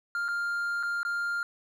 triangle tone with dropouts, 1400 Hz, F6, 4 cents sharp, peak -26 dBFS, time 0.15-1.43 s, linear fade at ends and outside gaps 1 ms, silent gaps 0.282-0.286 / 0.829-0.833 / 1.031-1.05 s, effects none

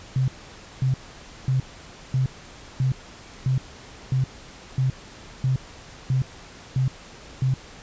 sine tone bursts, 130.81 Hz, C3, in tune, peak -18 dBFS, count 12, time 0.16-7.54 s, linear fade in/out 2 ms, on 120 ms, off 540 ms, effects pink hiss -44 dBFS RMS until 7.82 s + resampled to 16000 Hz

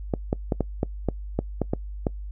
clicks, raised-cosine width 2 ms, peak -9 dBFS, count 10, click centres 0.138 / 0.329 / 0.522 / 0.607 / 0.831 / 1.087 / 1.39 / 1.617 / 1.735 / 2.068 s, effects noise-tail reverb RT60 0.1 s tail -24 dB re dry + added 50 Hz sine -32 dBFS peak until 2.31 s

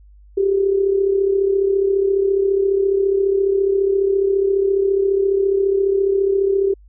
sine tone with amplitude modulation, 392 Hz, G4, in tune, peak -11 dBFS, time 0.37-6.74 s, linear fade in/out 10 ms, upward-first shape sine, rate 34.6 Hz, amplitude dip 60%, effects added 50 Hz sine -43 dBFS peak until 6.88 s

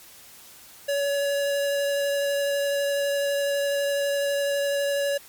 square tone with vibrato, 565 Hz, C#5, 33 cents sharp, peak -23 dBFS, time 0.88-5.18 s, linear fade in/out 10 ms, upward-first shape sine, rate 12 Hz, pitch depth 9 cents each way, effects white hiss -48 dBFS RMS until 5.28 s + MP3 96 kbps

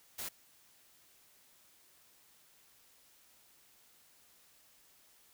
white noise, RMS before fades -41 dBFS, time 0.18-0.29 s, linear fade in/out 10 ms, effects white hiss -65 dBFS RMS until 5.33 s

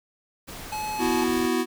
pink noise, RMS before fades -39 dBFS, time 0.47-1.48 s, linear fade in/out 20 ms
square tone, 854 Hz, G#5, 48 cents sharp, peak -29 dBFS, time 0.72-1.24 s, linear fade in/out 5 ms
square chord, B suspended fourth, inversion none, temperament equal, 246.9 / 329.6 / 370 Hz, B3 / E4 / F#4, 0 / 0 / 0 cents, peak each -27 dBFS, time 0.98-1.66 s, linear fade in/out 50 ms
effects none

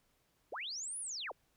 sine linear two-way sweep, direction up then down, 317 to 10420 to 317 Hz, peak -39 dBFS, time 0.52-1.32 s, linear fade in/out 5 ms, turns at 0.99 s, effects pink hiss -75 dBFS RMS until 1.56 s

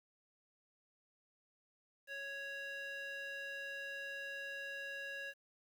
square tone with band-pass filter, 554.4 Hz, C#5, in tune, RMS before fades -45 dBFS, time 2.07-5.34 s, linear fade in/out 50 ms, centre 2100 Hz, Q 6.3, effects 11-bit

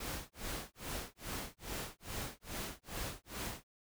pink noise with tremolo, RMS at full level -40 dBFS, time 0-3.64 s, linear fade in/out 5 ms, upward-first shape sine, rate 2.4 Hz, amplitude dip 100%, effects none

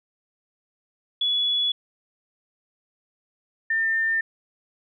sine tone pair in turn, 3401 / 1801.6 Hz, G#7 / A6, +40 / +40 cents, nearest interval major seventh, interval 1100 cents, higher first, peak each -20 dBFS, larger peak neither, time 1.21-1.72 / 3.7-4.21 s, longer neither, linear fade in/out 5 ms, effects none

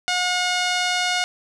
5% pulse tone with low-pass filter, 722 Hz, F#5, 43 cents flat, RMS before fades -22 dBFS, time 0.08-1.24 s, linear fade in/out 0 ms, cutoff 5000 Hz, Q 0.55, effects none

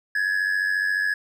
triangle tone with amplitude modulation, 1689 Hz, G#6, 29 cents sharp, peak -16 dBFS, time 0.15-1.14 s, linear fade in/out 5 ms, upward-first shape sine, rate 94.3 Hz, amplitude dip 65%, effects none

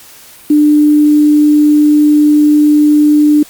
sine tone with quantisation, 298.2 Hz, D4, 27 cents sharp, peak -4 dBFS, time 0.5-3.43 s, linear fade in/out 5 ms, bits 5, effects white hiss -37 dBFS RMS until 3.49 s + Opus 48 kbps

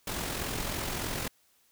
pink noise with amplitude modulation, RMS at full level -32 dBFS, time 0.07-1.28 s, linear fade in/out 5 ms, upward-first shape sine, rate 43.4 Hz, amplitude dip 45%, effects white hiss -67 dBFS RMS until 1.71 s

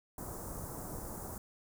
pink band-stop noise, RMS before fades -43 dBFS, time 0.18-1.38 s, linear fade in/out 2 ms, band 1200 to 7300 Hz, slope 24 dB/octave, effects none

